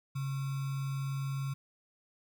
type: tone with sample-and-hold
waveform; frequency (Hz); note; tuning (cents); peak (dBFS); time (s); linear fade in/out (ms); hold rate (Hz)
sine; 136.6; C#3; -25; -32; 0.15-1.54; 10; 1225
effects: none